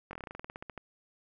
slowing click train, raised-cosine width 0.5 ms, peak -26 dBFS, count 16, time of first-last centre 0.11-0.777 s, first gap 21 ms, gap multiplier 1.1, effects none

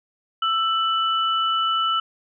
sine tone pair together, 1326.1 / 2977 Hz, E6 / F#7, +10 / +10 cents, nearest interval octave + major second, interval 1400 cents, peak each -20 / -24 dBFS, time 0.42-2 s, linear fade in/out 5 ms, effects none

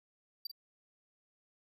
square tone with echo, 4699 Hz, D8, in tune, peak -37 dBFS, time 0.45-0.47 s, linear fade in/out 5 ms, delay 45 ms, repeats 1, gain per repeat -7 dB, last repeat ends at 0.515 s, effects none

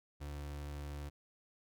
35% pulse tone, 72.5 Hz, D2, 22 cents flat, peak -40 dBFS, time 0.2-1.1 s, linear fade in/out 20 ms, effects none

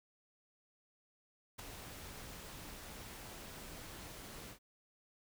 pink noise with ADSR envelope, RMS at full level -43 dBFS, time 1.58-4.59 s, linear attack 16 ms, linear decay 4 ms, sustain -7 dB, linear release 97 ms, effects none

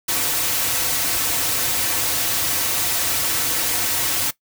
white noise with comb filter, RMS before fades -21 dBFS, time 0.08-4.31 s, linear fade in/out 10 ms, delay 4.9 ms, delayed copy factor -0.6, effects noise-tail reverb RT60 0.1 s tail -18 dB re dry

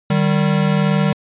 square tone pair together, 152.8 / 194.42 Hz, D#3 / G3, -31 / -14 cents, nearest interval major third, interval 417 cents, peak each -17 dBFS, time 0.1-1.13 s, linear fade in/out 5 ms, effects resampled to 8000 Hz

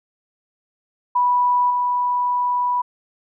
sine tone with level steps, 983 Hz, B5, 8 cents flat, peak -14 / -17 dBFS, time 1.15-2.82 s, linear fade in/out 10 ms, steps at 1.7 s, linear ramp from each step 5 ms, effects none

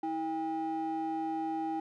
triangle ring-modulated tone, 562 Hz, C#5, 24 cents sharp, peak -25 dBFS, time 0.03-1.8 s, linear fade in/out 5 ms, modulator 240 Hz, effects tanh soft clip ceiling -26 dBFS

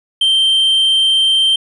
triangle tone, 3136 Hz, G7, in tune, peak -8 dBFS, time 0.21-1.56 s, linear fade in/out 5 ms, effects resampled to 24000 Hz

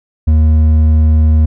sine tone with hard clipping, 77.78 Hz, D#2, in tune, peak -7 dBFS, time 0.27-1.46 s, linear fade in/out 10 ms, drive 5 dB, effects none

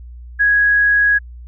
sine tone, 1661.2 Hz, G#6, in tune, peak -10 dBFS, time 0.39-1.19 s, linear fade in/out 20 ms, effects added 60 Hz sine -32 dBFS peak until 1.47 s

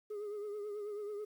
sine tone with vibrato, 415.3 Hz, G#4, in tune, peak -36 dBFS, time 0.1-1.25 s, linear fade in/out 10 ms, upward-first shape triangle, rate 9.2 Hz, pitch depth 58 cents each way, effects tanh soft clip ceiling -38 dBFS + 11-bit

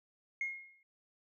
sine tone with exponential decay, 2149 Hz, C7, 46 cents sharp, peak -30 dBFS, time 0.41-0.83 s, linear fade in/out 2 ms, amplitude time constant 91 ms, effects tanh soft clip ceiling -29 dBFS

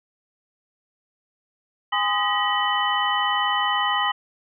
sine tone cluster, 820 / 1026 / 1244 / 1919 / 3008 Hz, G#5 / C6 / D#6 / A#6 / F#7, -22 / -34 / -1 / +50 / +28 cents, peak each -26 dBFS, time 1.92-4.12 s, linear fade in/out 10 ms, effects none

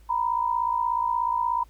sine tone pair together, 939.3 / 996 Hz, A#5 / B5, +13 / +14 cents, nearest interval minor second, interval 101 cents, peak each -25 dBFS, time 0.09-1.64 s, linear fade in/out 10 ms, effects added 54 Hz sine -49 dBFS peak until 1.69 s + pink hiss -62 dBFS RMS until 1.69 s

